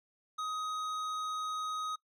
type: tone with hard clipping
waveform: triangle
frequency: 1257 Hz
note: D#6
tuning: 17 cents sharp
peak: -36 dBFS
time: 0.38-1.96 s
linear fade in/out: 10 ms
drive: 14 dB
effects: noise-tail reverb RT60 0.1 s tail -22 dB re dry